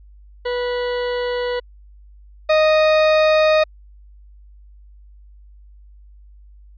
40% pulse tone pair in turn, 490.1 / 621.1 Hz, B4 / D#5, -13 / -3 cents, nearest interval major third, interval 410 cents, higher second, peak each -19 / -11 dBFS, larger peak second, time 0.45-1.6 / 2.49-3.64 s, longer neither, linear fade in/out 10 ms, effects added 50 Hz sine -42 dBFS peak until 6.77 s + resampled to 11025 Hz

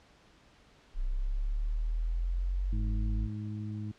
sine linear sweep, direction up, 31 to 52.3 Hz, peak -28 dBFS, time 0.94-3.29 s, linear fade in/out 50 ms
harmonic tone, 105.8 Hz, G#2, 33 cents sharp, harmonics 1 / 2 / 3, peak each -36 / -40 / -46 dBFS, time 2.72-3.92 s, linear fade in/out 10 ms
effects pink hiss -61 dBFS RMS until 3.98 s + low-pass 5000 Hz 12 dB/octave

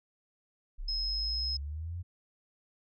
sine linear sweep, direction up, 31.04 to 90.2 Hz, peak -35 dBFS, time 0.78-2.03 s, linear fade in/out 20 ms
sine tone, 5140 Hz, E8, 45 cents flat, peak -31 dBFS, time 0.88-1.57 s, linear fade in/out 5 ms
effects none

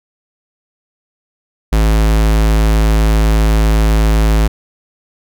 square tone, 53.9 Hz, A1, 35 cents flat, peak -9 dBFS, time 1.72-4.48 s, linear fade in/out 10 ms, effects none

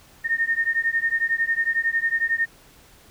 sine beating tone pair, 1827 / 1838 Hz, A#6 / A#6, -35 / -25 cents, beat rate 11 Hz, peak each -23 / -23 dBFS, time 0.24-2.46 s, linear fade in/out 20 ms, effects pink hiss -52 dBFS RMS until 3.1 s

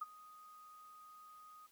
sine tone with ADSR envelope, 1244.5 Hz, D#6, in tune, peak -36 dBFS, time 0.01-1.67 s, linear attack 9 ms, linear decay 26 ms, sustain -19 dB, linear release 12 ms, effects white hiss -70 dBFS RMS until 1.71 s

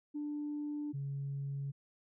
sine tone pair in turn, 295.3 / 139.36 Hz, D4 / C#3, +10 / +10 cents, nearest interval octave + minor second, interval 1300 cents, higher first, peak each -35 / -35 dBFS, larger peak neither, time 0.14-0.93 / 0.93-1.72 s, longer neither, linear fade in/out 20 ms, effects tanh soft clip ceiling -32 dBFS

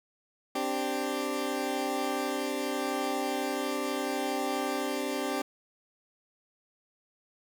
20% pulse chord, C suspended second, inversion none, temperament equal, 261.6 / 293.7 / 392 Hz, C4 / D4 / G4, 0 / 0 / 0 cents, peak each -29 dBFS, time 0.55-5.42 s, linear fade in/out 5 ms, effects 10-bit

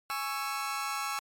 sawtooth chord, C# minor, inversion second, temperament just, 831.5 / 1108.7 / 1330.5 Hz, G#5 / C#6 / E6, +2 / 0 / +16 cents, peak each -34 / -32 / -32 dBFS, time 0.1-1.19 s, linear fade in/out 0 ms, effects MP3 64 kbps

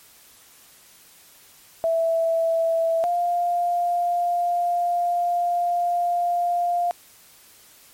sine tone pair in turn, 659 / 700.2 Hz, E5 / F5, -1 / +4 cents, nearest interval minor second, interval 105 cents, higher second, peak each -18 / -19 dBFS, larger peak first, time 1.84-3.04 / 3.04-6.91 s, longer second, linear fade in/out 0 ms, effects white hiss -51 dBFS RMS until 7.93 s + MP3 64 kbps

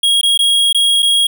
square tone with dropouts, 3289 Hz, G#7, 18 cents flat, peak -10 dBFS, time 0.03-1.27 s, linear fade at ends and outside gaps 5 ms, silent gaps 0.213-0.231 / 0.376-0.39 / 0.728-0.746 / 1.023-1.027 s, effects none

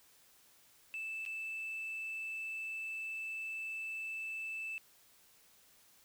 sine tone with dropouts, 2637 Hz, E7, in tune, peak -37 dBFS, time 0.94-4.78 s, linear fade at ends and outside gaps 0 ms, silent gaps 1.252-1.262 s, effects tanh soft clip ceiling -36 dBFS + white hiss -65 dBFS RMS until 6.04 s

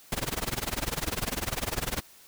pink noise with tremolo, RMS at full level -28 dBFS, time 0.12-2.01 s, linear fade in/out 2 ms, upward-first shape sine, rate 20 Hz, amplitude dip 95%, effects white hiss -54 dBFS RMS until 2.27 s

